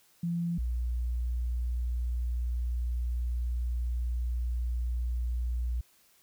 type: tone pair in turn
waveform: sine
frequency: 170.9 / 60.11 Hz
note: F3 / B1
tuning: -37 / -46 cents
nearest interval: octave + tritone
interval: 1809 cents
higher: first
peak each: -28 dBFS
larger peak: neither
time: 0.23-0.58 / 0.58-5.81 s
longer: second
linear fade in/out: 5 ms
effects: white hiss -64 dBFS RMS until 6.22 s